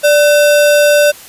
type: tone with sample-and-hold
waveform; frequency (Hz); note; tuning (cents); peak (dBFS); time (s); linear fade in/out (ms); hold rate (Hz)
sine; 587.3; D5; 0; -5; 0.03-1.12; 20; 2100
effects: white hiss -35 dBFS RMS until 1.28 s + resampled to 32000 Hz